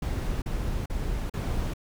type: noise bursts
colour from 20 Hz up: brown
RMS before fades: -29 dBFS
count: 4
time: 0.02-1.737 s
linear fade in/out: 5 ms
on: 400 ms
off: 39 ms
effects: none